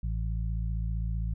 harmonic tone, 55.4 Hz, A1, 13 cents sharp, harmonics 1 / 2 / 3, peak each -29 / -35 / -39 dBFS, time 0.03-1.34 s, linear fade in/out 5 ms, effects none

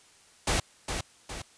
pink noise with echo, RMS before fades -26 dBFS, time 0.47-0.6 s, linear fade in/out 5 ms, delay 410 ms, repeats 2, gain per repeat -6 dB, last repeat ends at 1.42 s, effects white hiss -58 dBFS RMS until 1.57 s + resampled to 22050 Hz

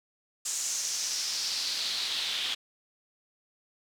pink noise with band-pass filter sweep, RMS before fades -32 dBFS, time 0.45-2.55 s, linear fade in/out 10 ms, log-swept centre 7200 to 3300 Hz, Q 3.4, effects none

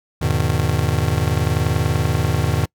square chord, E major seventh, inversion none, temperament just, 82.41 / 103.01 / 123.61 / 154.51 Hz, E2 / G#2 / B2 / D#3, 0 / -14 / +2 / -12 cents, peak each -23 dBFS, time 0.21-2.66 s, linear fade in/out 10 ms, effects noise-tail reverb RT60 0.1 s tail -26 dB re dry

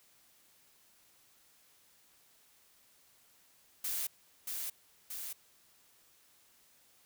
blue noise with echo, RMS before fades -36 dBFS, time 3.84-4.07 s, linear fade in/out 5 ms, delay 630 ms, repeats 2, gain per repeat -3 dB, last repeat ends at 5.33 s, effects white hiss -66 dBFS RMS until 7.05 s

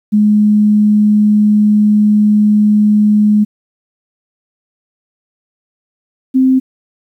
sine tone pair in turn, 210 / 260.8 Hz, G#3 / C4, +19 / -5 cents, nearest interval major third, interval 376 cents, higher second, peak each -6 dBFS, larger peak neither, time 0.12-3.45 / 6.34-6.6 s, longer first, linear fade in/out 20 ms, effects 8-bit

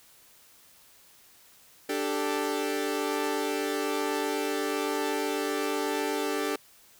sawtooth chord, D suspended fourth, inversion none, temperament equal, 293.7 / 392 / 440 Hz, D4 / G4 / A4, 0 / 0 / 0 cents, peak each -28 dBFS, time 1.89-6.56 s, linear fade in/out 5 ms, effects white hiss -57 dBFS RMS until 6.99 s

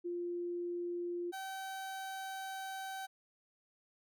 sine / 30% pulse tone pair in turn, 349.2 / 769.1 Hz, F4 / G5, 0 / -33 cents, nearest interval octave + major second, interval 1367 cents, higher second, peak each -36 / -38 dBFS, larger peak first, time 0.04-1.32 / 1.32-3.07 s, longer second, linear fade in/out 20 ms, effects none

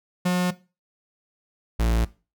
45% pulse tone pair in turn, 180 / 56.7 Hz, F#3 / A#1, -47 / -47 cents, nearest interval octave + minor sixth, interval 2000 cents, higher first, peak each -19 dBFS, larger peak neither, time 0.25-0.51 / 1.79-2.05 s, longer neither, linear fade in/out 10 ms, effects noise-tail reverb RT60 0.3 s tail -18 dB re dry

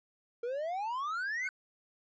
triangle exponential sweep, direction up, 460 to 2217 Hz, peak -31 dBFS, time 0.43-1.48 s, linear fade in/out 5 ms
triangle tone with exponential growth, 1510 Hz, F#6, 35 cents sharp, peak -32 dBFS, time 1.34-1.49 s, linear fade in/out 1 ms, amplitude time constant 31 ms
effects resampled to 16000 Hz

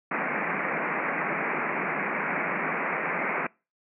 white band-pass noise, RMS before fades -29 dBFS, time 0.11-3.47 s, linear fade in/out 5 ms, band 150 to 2400 Hz, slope 96 dB/octave, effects noise-tail reverb RT60 0.3 s tail -25 dB re dry

